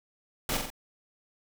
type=noise with echo; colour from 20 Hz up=pink; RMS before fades=-30 dBFS; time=0.49-0.57 s; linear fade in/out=2 ms; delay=44 ms; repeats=3; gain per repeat=-4 dB; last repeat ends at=0.702 s; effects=none